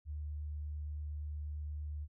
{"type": "tone with vibrato", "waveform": "sine", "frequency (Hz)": 74.7, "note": "D2", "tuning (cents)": 30, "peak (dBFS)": -38, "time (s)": [0.05, 2.08], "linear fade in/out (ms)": 50, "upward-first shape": "triangle", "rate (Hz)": 8.6, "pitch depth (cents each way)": 8, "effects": []}